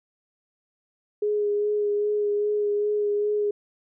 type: tone with vibrato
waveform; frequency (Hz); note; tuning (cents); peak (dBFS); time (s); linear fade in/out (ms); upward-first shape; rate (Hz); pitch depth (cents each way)
sine; 415.3; G#4; 0; -21; 1.22-3.51; 5; sine; 2.5; 17
effects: none